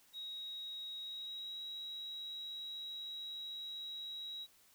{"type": "tone with pitch glide", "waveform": "triangle", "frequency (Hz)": [3800, 3849], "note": ["A#7", "B7"], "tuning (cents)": [33, -45], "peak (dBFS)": -39, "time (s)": [0.13, 4.47], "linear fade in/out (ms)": 50, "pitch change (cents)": 22, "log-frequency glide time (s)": [1.01, 1.61], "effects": ["tanh soft clip ceiling -41 dBFS", "white hiss -67 dBFS RMS until 4.74 s"]}